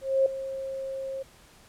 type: tone with ADSR envelope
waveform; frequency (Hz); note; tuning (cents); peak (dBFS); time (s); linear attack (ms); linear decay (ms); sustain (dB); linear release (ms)
sine; 536; C5; +42; -17; 0.01-1.23; 250; 3; -14; 11
effects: pink hiss -55 dBFS RMS until 1.68 s + low-pass 12000 Hz 12 dB/octave